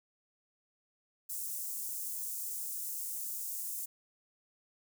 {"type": "high-pass noise", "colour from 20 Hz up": "white", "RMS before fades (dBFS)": -39, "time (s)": [1.29, 3.86], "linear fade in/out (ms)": 10, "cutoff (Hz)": 7100, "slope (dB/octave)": 24, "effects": []}